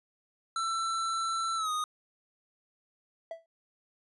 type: tone with pitch glide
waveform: square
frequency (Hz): 1337 to 1240.3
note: E6 to D#6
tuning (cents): +24 to -6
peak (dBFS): -30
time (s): 0.56-1.84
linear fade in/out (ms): 2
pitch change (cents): -130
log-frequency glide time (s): 1.56-1.71
type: tone with exponential decay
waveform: triangle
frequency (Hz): 659.3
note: E5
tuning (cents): 0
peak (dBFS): -31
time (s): 3.31-3.46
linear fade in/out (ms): 2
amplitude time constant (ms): 31
effects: resampled to 24000 Hz